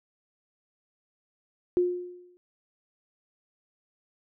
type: tone with exponential decay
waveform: sine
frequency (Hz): 356.8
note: F4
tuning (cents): +37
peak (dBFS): -18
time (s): 1.77-2.37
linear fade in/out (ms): 0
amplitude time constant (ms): 130
effects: none